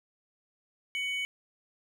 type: tone pair together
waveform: triangle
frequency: 2240 / 2994 Hz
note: C#7 / F#7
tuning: +18 / +20 cents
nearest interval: perfect fourth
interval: 502 cents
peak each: -30 / -34 dBFS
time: 0.95-1.25 s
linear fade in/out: 0 ms
effects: none